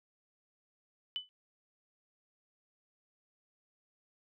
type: tone with exponential decay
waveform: sine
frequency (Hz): 3000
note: F#7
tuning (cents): +23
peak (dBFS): -30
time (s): 1.16-1.29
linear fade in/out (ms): 0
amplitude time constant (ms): 28
effects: none